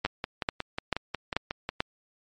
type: two click trains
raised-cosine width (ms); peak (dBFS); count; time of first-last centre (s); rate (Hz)
0.3; -14 / -9; 10 / 5; 0.06-1.69 / 0.05-1.804; 5.52 / 2.28
effects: MP3 48 kbps